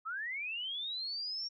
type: linear sweep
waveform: sine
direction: up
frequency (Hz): 1244.5 to 5588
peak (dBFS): -36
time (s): 0.05-1.49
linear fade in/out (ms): 20
effects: none